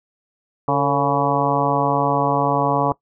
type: harmonic tone with a mistuned harmonic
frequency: 140.7 Hz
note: C#3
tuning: 26 cents sharp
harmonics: 1 / 2 / 3 / 4 / 5 / 6 / 7 / 8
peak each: -24 / -24 / -24 / -24 / -24 / -24 / -24 / -24 dBFS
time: 0.68-2.92 s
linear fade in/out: 2 ms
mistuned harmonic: 3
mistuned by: +88 cents
effects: noise-tail reverb RT60 0.1 s tail -19 dB re dry